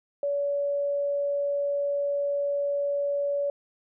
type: tone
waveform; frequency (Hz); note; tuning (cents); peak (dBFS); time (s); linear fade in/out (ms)
sine; 569; C#5; +45; -24; 0.23-3.5; 2
effects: none